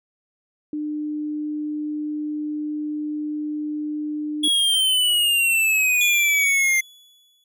sine tone, 300.8 Hz, D4, 42 cents sharp, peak -24 dBFS, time 0.73-4.48 s, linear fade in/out 2 ms
square exponential sweep, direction down, 3353 to 2093 Hz, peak -17 dBFS, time 4.43-6.81 s, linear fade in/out 10 ms
40% pulse tone with exponential decay, 3408 Hz, G#7, 44 cents sharp, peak -20 dBFS, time 6.01-7.44 s, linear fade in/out 2 ms, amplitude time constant 310 ms
effects none

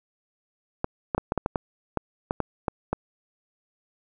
clicks, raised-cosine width 1 ms, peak -10 dBFS, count 12, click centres 0.844 / 1.148 / 1.18 / 1.321 / 1.377 / 1.461 / 1.558 / 1.973 / 2.309 / 2.403 / 2.682 / 2.93 s, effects none

